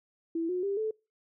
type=tone with pitch steps; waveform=sine; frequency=330.5 / 362.5 / 397.6 / 436.1 Hz; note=E4 / F#4 / G4 / A4; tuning=+5 / -35 / +25 / -15 cents; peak=-28 dBFS; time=0.35-0.91 s; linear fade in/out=5 ms; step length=140 ms; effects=noise-tail reverb RT60 0.3 s tail -26 dB re dry